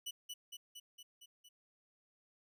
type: tone with echo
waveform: sawtooth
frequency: 2960 Hz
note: F#7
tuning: in tune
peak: -37 dBFS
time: 0.06-0.11 s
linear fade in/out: 10 ms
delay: 230 ms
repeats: 6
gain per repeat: -3 dB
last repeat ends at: 1.49 s
effects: none